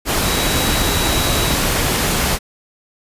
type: tone in noise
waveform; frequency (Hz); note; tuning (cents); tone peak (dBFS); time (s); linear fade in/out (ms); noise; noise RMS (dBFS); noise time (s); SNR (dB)
sine; 3883; B7; -30; -25; 0.22-1.57; 50; pink; -17; 0.05-2.39; -11
effects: resampled to 32000 Hz